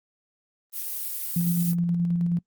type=noise; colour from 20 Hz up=violet; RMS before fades=-31 dBFS; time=0.72-1.75 s; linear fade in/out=50 ms
type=tone with tremolo; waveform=sine; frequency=172.4 Hz; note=F3; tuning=22 cents flat; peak=-20 dBFS; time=1.36-2.39 s; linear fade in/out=5 ms; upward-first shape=square; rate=9.4 Hz; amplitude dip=25%
effects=noise-tail reverb RT60 0.1 s tail -25 dB re dry + Opus 24 kbps